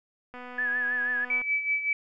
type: click train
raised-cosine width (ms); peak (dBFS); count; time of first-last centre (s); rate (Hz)
0.5; -28; 268; 0.34-1.417; 248
type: tone with vibrato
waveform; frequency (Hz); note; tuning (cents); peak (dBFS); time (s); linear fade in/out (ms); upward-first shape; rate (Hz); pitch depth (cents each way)
sine; 1700; G#6; +40; -25; 0.58-1.25; 5; triangle; 6.2; 64
type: tone with tremolo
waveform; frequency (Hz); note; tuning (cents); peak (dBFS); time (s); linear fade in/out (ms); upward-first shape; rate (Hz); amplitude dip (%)
sine; 2300; D7; -37; -22; 1.3-1.93; 2; sine; 5.3; 65
effects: none